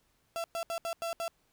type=tone bursts at uneven times; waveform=35% pulse; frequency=672 Hz; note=E5; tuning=33 cents sharp; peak=-31 dBFS; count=6; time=0.36-0.44 / 0.55-0.63 / 0.7-0.78 / 0.85-0.93 / 1.02-1.13 / 1.2-1.28 s; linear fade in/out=0 ms; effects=pink hiss -72 dBFS RMS until 1.52 s